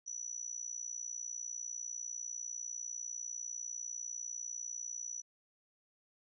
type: tone with amplitude modulation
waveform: sine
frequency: 5920 Hz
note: F#8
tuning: in tune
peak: -36 dBFS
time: 0.06-5.22 s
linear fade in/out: 20 ms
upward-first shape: sine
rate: 60 Hz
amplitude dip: 90%
effects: none